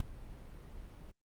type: noise with ADSR envelope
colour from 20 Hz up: brown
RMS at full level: -27 dBFS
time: 0-1.12 s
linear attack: 3 ms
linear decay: 6 ms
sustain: -22 dB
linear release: 16 ms
effects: noise-tail reverb RT60 0.1 s tail -22 dB re dry + Opus 48 kbps